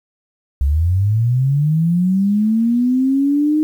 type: linear sweep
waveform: sine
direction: up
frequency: 65.41 to 310.5 Hz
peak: -12 dBFS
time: 0.61-3.63 s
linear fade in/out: 0 ms
effects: 8-bit